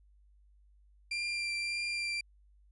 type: tone with vibrato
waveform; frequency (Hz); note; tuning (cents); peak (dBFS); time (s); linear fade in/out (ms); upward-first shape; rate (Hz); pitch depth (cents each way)
30% pulse; 2376; D7; +20; -30; 1.11-2.21; 5; triangle; 1.7; 13
effects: added 50 Hz sine -60 dBFS peak until 2.71 s + resampled to 24000 Hz